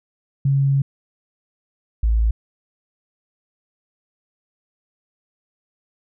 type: tone pair in turn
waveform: sine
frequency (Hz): 137.9 / 55.43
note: C#3 / A1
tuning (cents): -9 / +13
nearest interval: octave + major third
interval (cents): 1578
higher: first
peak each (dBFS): -14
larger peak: neither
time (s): 0.45-0.82 / 2.03-2.31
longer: first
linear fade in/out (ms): 5
effects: none